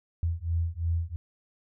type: beating tone pair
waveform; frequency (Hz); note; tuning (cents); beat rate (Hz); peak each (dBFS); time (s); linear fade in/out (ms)
sine; 82.41 / 85.31; E2 / F2; 0 / -40; 2.9; -29; 0.23-1.16; 0
effects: none